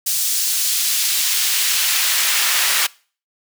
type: noise with high-pass filter sweep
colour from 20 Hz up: pink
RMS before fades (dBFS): -18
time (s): 0.06-2.87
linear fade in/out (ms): 10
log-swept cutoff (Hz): 5900 to 1500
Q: 0.78
effects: noise-tail reverb RT60 0.4 s tail -23 dB re dry